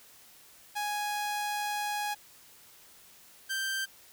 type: tone pair in turn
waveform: sawtooth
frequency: 830.6 / 1568 Hz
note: G#5 / G6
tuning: 0 / 0 cents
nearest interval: major seventh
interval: 1100 cents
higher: second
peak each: -27 dBFS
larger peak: neither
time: 0.75-2.15 / 3.49-3.86 s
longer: first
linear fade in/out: 20 ms
effects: white hiss -56 dBFS RMS until 4.12 s